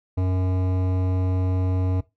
sine tone with hard clipping, 92.5 Hz, F#2, in tune, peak -22 dBFS, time 0.17-2.01 s, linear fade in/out 10 ms, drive 15 dB, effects noise-tail reverb RT60 0.2 s tail -18 dB re dry

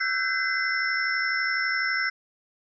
sine tone cluster, 1335 / 1525 / 1597 / 2040 / 5330 Hz, E6 / G6 / G6 / C7 / E8, +22 / -48 / +32 / -44 / +18 cents, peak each -34 / -28 / -32 / -27 / -33 dBFS, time 0-2.1 s, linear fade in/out 10 ms, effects none

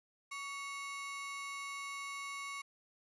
40% pulse ring-modulated tone, 1661.2 Hz, G#6, in tune, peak -37 dBFS, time 0.31-2.62 s, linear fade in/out 10 ms, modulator 533 Hz, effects resampled to 24000 Hz + 12-bit

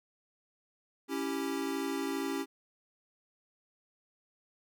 square chord, C# diminished, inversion none, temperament equal, 277.2 / 329.6 / 392 Hz, C#4 / E4 / G4, 0 / 0 / 0 cents, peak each -36 / -39 / -38 dBFS, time 1.08-2.46 s, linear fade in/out 50 ms, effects none

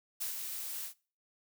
blue noise with ADSR envelope, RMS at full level -35 dBFS, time 0.2-0.94 s, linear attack 18 ms, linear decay 110 ms, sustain -5 dB, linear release 96 ms, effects noise-tail reverb RT60 0.4 s tail -23 dB re dry

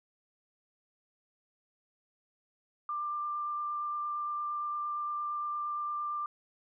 sine tone with vibrato, 1188 Hz, D6, 20 cents sharp, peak -32 dBFS, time 2.89-6.26 s, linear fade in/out 2 ms, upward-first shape triangle, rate 8.7 Hz, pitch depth 11 cents each way, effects none

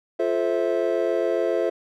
triangle chord, F major seventh, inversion none, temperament just, 349.2 / 436.5 / 523.8 / 654.8 Hz, F4 / A4 / C5 / E5, 0 / -14 / +2 / -12 cents, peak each -24 dBFS, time 0.19-1.7 s, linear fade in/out 10 ms, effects none

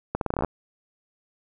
accelerating click train, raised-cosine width 1 ms, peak -11 dBFS, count 11, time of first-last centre 0.15-0.447 s, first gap 62 ms, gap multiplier 0.82, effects none

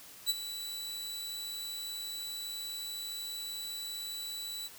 sawtooth tone with ADSR envelope, 3951 Hz, B7, in tune, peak -22 dBFS, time 0.26-4.69 s, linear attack 37 ms, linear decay 30 ms, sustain -13 dB, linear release 31 ms, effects white hiss -52 dBFS RMS until 4.78 s

